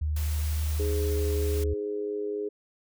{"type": "tone", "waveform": "sine", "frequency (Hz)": 76, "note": "D#2", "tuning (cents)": -40, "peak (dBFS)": -25, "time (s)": [0.01, 1.74], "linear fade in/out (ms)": 10}
{"type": "noise", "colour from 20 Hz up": "white", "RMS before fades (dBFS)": -41, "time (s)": [0.16, 1.64], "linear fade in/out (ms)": 5}
{"type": "harmonic tone", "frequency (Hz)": 103.8, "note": "G#2", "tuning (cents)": 0, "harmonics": [3, 4, 5], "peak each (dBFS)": [-38, -29, -43], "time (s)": [0.79, 2.49], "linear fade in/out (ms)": 10}
{"effects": []}